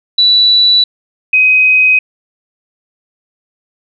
sine tone pair in turn, 3951 / 2519 Hz, B7 / D#7, 0 / +21 cents, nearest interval minor sixth, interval 779 cents, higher first, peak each -5 dBFS, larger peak neither, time 0.18-0.84 / 1.33-1.99 s, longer neither, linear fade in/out 5 ms, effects none

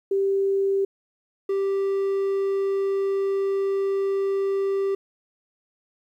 sine / triangle tone pair in turn, 392 / 392 Hz, G4 / G4, 0 / 0 cents, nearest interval unison, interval 0 cents, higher neither, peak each -19 dBFS, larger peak neither, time 0.11-0.85 / 1.49-4.95 s, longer second, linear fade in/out 5 ms, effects 10-bit

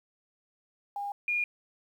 sine tone pair in turn, 810 / 2427 Hz, G#5 / D#7, -43 / -44 cents, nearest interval octave + perfect fifth, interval 1899 cents, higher second, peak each -32 / -26 dBFS, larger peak second, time 0.96-1.12 / 1.28-1.44 s, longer neither, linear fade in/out 2 ms, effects 10-bit

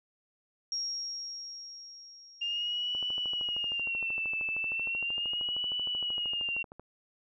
sine tone with exponential decay, 5588 Hz, F8, in tune, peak -30 dBFS, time 0.72-3.81 s, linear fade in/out 1 ms, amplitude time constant 670 ms
sine tone with vibrato, 2794 Hz, F7, in tune, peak -30 dBFS, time 2.41-6.63 s, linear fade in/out 10 ms, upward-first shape sine, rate 0.37 Hz, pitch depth 100 cents each way
click train, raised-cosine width 1 ms, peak -32 dBFS, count 51, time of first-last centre 2.95-6.796 s, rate 13 Hz
effects none

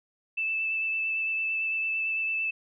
sine tone with vibrato, 2637 Hz, E7, in tune, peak -26 dBFS, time 0.37-2.51 s, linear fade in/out 10 ms, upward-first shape sine, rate 8.9 Hz, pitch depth 12 cents each way, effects none

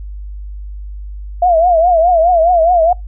sine tone with vibrato, 683 Hz, F5, 39 cents flat, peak -7 dBFS, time 1.42-2.93 s, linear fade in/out 5 ms, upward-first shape triangle, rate 4.8 Hz, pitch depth 140 cents each way, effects noise-tail reverb RT60 0.2 s tail -26 dB re dry + added 50 Hz sine -24 dBFS peak until 3.07 s

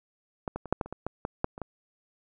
clicks, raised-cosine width 1 ms, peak -17 / -19 / -25 / -9 / -14 / -28 / -22 / -17 / -16 / -11 / -26 / -20 dBFS, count 12, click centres 0.478 / 0.56 / 0.657 / 0.726 / 0.812 / 0.86 / 0.926 / 1.066 / 1.251 / 1.444 / 1.579 / 1.617 s, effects none

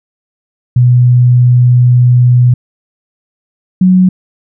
sine tone pair in turn, 123.47 / 184.58 Hz, B2 / F#3, 0 / -4 cents, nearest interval perfect fifth, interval 696 cents, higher second, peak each -3 dBFS, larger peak neither, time 0.76-2.54 / 3.81-4.09 s, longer first, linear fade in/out 5 ms, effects none

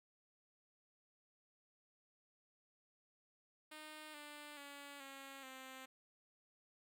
5% pulse tone with pitch steps, 307.3 / 295.3 / 283.8 / 272.7 / 262 Hz, D#4 / D4 / C#4 / C#4 / C4, -21 / +10 / +41 / -28 / +2 cents, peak -40 dBFS, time 3.71-5.86 s, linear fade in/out 10 ms, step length 430 ms, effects none

